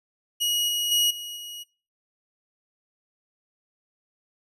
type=tone with level steps; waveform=sawtooth; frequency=2900 Hz; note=F#7; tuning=35 cents flat; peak=-19 / -21 / -16 / -31 / -33 dBFS; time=0.4-1.64 s; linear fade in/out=20 ms; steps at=0.68 / 0.91 / 1.1 / 1.36 s; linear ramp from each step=10 ms; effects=noise-tail reverb RT60 0.4 s tail -25 dB re dry + resampled to 32000 Hz